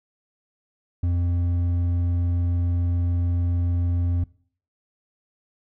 sine tone with hard clipping, 87.31 Hz, F2, in tune, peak -21 dBFS, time 1.03-4.24 s, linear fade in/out 5 ms, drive 5 dB, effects noise-tail reverb RT60 0.5 s tail -21 dB re dry

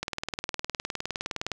click train, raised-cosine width 0.2 ms, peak -13 dBFS, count 30, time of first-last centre 0.03-1.517 s, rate 19.5 Hz, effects none

